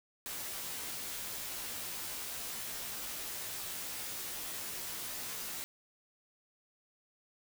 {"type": "noise with comb filter", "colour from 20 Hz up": "white", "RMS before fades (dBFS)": -41, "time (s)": [0.26, 5.64], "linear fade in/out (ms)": 0, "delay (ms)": 15, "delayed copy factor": -0.75, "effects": []}